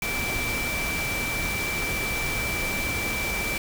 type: tone in noise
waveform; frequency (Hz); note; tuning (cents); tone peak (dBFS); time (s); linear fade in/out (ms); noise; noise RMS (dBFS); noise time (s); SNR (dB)
sine; 2332; D7; -13; -28; 0.02-3.58; 2; pink; -30; 0.02-3.58; -1
effects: none